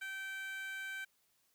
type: tone with high-pass filter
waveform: 15% pulse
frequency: 775 Hz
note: G5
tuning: 20 cents flat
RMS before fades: -43 dBFS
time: 0.01-1.05 s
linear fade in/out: 10 ms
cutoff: 1700 Hz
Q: 5.5
effects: white hiss -75 dBFS RMS until 1.54 s